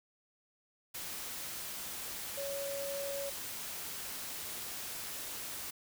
sine tone in noise, 559 Hz, C#5, 14 cents sharp, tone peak -37 dBFS, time 2.37-3.3 s, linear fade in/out 10 ms, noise white, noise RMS -42 dBFS, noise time 0.94-5.71 s, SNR +2 dB, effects none

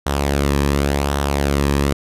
sawtooth tone with flanger, 70.6 Hz, C#2, 32 cents sharp, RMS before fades -18 dBFS, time 0.06-1.93 s, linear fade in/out 5 ms, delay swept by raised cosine 0.42 to 1.42 ms, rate 0.9 Hz, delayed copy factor -0.5, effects resampled to 32000 Hz

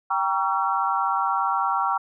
sine chord, G diminished seventh, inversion none, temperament just, 784 / 940.8 / 1128.9 / 1354.7 Hz, G5 / Bb5 / Db6 / Fb6, 0 / +16 / +31 / +47 cents, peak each -26 dBFS, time 0.1-1.98 s, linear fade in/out 10 ms, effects none

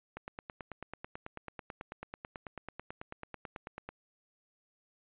click train, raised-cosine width 0.5 ms, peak -26 dBFS, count 35, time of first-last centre 0.17-3.89 s, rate 9.14 Hz, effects resampled to 8000 Hz

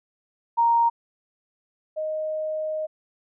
sine tone pair in turn, 932.3 / 622.2 Hz, A#5 / D#5, 0 / 0 cents, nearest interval perfect fifth, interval 700 cents, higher first, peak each -16 / -25 dBFS, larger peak first, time 0.57-0.9 / 1.96-2.87 s, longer second, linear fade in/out 20 ms, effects none

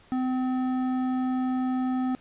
triangle tone with hard clipping, 256.3 Hz, C4, 36 cents flat, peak -26 dBFS, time 0.12-2.15 s, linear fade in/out 0 ms, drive 14 dB, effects pink hiss -56 dBFS RMS until 2.2 s + resampled to 8000 Hz

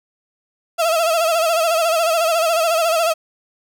35% pulse tone with vibrato, 659.3 Hz, E5, in tune, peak -13 dBFS, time 0.78-3.14 s, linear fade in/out 20 ms, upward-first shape sine, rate 14 Hz, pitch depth 76 cents each way, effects none

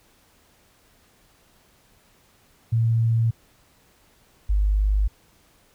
sine tone pair in turn, 114.3 / 50.72 Hz, A#2 / G#1, -34 / -40 cents, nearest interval octave + major second, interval 1406 cents, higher first, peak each -17 dBFS, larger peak neither, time 2.72-3.31 / 4.49-5.08 s, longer neither, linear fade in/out 10 ms, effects pink hiss -59 dBFS RMS until 5.74 s

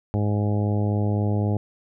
harmonic tone, 103.83 Hz, G#2, in tune, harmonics 1 / 2 / 3 / 4 / 5 / 6 / 7 / 8, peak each -21 / -27 / -31 / -33 / -35 / -37 / -38 / -39 dBFS, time 0.14-1.57 s, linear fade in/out 0 ms, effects none

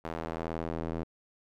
square tone with band-pass filter sweep, 40.89 Hz, E1, 13 cents flat, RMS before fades -36 dBFS, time 0.04-1.04 s, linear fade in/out 10 ms, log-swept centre 820 to 370 Hz, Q 0.74, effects none

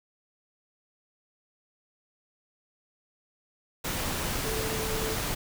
sine tone in noise, 440 Hz, A4, in tune, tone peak -33 dBFS, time 4.44-5.15 s, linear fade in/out 10 ms, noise pink, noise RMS -31 dBFS, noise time 3.84-5.35 s, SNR -5 dB, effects none

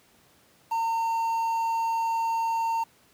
triangle tone with quantisation, 911 Hz, A#5, 40 cents flat, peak -22 dBFS, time 0.71-2.84 s, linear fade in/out 10 ms, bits 8, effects pink hiss -60 dBFS RMS until 3.13 s + high-pass 100 Hz 12 dB/octave

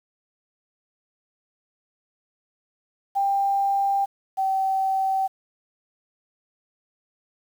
sine tone pair in turn, 792 / 769.5 Hz, G5 / G5, +18 / -32 cents, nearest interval unison, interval 50 cents, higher first, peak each -19 / -20 dBFS, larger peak first, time 3.15-4.06 / 4.37-5.28 s, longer neither, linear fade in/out 20 ms, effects 8-bit

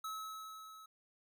square tone with level ramp, 1293 Hz, E6, 34 cents flat, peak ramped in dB -40 to -54 dBFS, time 0.04-0.86 s, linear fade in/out 5 ms, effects none

